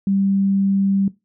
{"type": "tone", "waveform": "sine", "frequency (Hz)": 196, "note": "G3", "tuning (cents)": 0, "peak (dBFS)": -15, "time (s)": [0.07, 1.08], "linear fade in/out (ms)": 2, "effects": ["noise-tail reverb RT60 0.2 s tail -18 dB re dry"]}